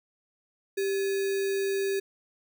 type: tone with sample-and-hold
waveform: sine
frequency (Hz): 392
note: G4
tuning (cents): 0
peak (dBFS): -25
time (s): 0.77-2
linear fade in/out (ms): 10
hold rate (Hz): 2100
effects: none